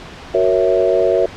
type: chord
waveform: sine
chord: F# dominant seventh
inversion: none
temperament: equal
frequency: 370 / 466.2 / 554.4 / 659.3 Hz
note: F#4 / A#4 / C#5 / E5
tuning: 0 / 0 / 0 / 0 cents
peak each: -17 dBFS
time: 0.34-1.26 s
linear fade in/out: 5 ms
effects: pink hiss -34 dBFS RMS until 1.36 s + low-pass 4000 Hz 12 dB/octave